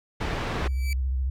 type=low-pass noise; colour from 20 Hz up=pink; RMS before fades=-29 dBFS; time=0.2-0.68 s; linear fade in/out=10 ms; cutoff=2800 Hz; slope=12 dB/octave
type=tone with exponential growth; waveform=sawtooth; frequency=2307 Hz; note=D7; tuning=31 cents flat; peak=-27 dBFS; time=0.58-0.93 s; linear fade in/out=1 ms; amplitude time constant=76 ms
type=tone with vibrato; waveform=sine; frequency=65.1 Hz; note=C2; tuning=8 cents flat; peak=-23 dBFS; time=0.62-1.3 s; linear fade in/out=5 ms; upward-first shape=square; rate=14 Hz; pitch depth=62 cents each way
effects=none